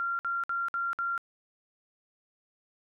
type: tone bursts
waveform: sine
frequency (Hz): 1381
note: F6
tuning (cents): -20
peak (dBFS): -28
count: 5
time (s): 0-1.178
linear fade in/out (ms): 0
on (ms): 190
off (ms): 57
effects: none